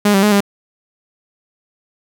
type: tone with pitch steps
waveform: sawtooth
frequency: 206.1 / 194.8 / 209.6 / 201 Hz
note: G#3 / G3 / G#3 / G3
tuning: -13 / -11 / +16 / +44 cents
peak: -6 dBFS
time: 0.05-0.406 s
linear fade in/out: 5 ms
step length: 89 ms
effects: none